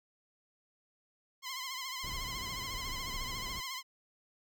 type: tone with vibrato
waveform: 10% pulse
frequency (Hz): 1041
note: C6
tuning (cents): -9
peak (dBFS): -30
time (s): 1.42-3.83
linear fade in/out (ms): 50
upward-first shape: triangle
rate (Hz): 14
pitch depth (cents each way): 87
type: noise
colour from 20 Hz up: brown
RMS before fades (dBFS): -44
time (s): 2.03-3.61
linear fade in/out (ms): 10
effects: none